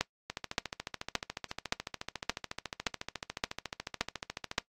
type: two click trains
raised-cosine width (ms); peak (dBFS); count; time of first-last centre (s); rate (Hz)
0.2; -18 / -10; 61 / 9; 0.3-4.586 / 0.01-4.581; 14 / 1.75
effects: noise-tail reverb RT60 0.1 s tail -19 dB re dry + AAC 48 kbps